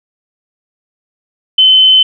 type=tone; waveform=sine; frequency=3055 Hz; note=G7; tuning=45 cents flat; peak=-3 dBFS; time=1.58-2.03 s; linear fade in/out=5 ms; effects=none